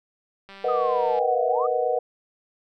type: click train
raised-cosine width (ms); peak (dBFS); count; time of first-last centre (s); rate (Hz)
0.3; -28; 138; 0.49-1.189; 196
type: chord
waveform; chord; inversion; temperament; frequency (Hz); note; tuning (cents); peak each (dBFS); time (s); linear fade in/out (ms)
sine; B major seventh; third; equal; 466.2 / 493.9 / 622.3 / 740; A#4 / B4 / D#5 / F#5; 0 / 0 / 0 / 0; -28 / -24 / -28 / -26; 0.64-1.99; 5
type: exponential two-way sweep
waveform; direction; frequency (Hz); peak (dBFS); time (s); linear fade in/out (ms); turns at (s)
sine; down then up; 1266 to 648 to 1266; -26; 0.68-1.67; 10; 1.47
effects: none